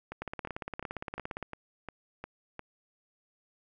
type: two click trains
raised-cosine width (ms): 0.5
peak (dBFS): -21 / -24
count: 22 / 8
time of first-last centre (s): 0.22-1.427 / 0.12-2.593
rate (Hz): 17.4 / 2.83
effects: none